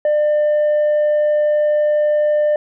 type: tone with tanh clipping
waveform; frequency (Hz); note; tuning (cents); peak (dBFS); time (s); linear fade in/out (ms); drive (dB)
sine; 599; D5; +34; -13; 0.05-2.56; 2; 2
effects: none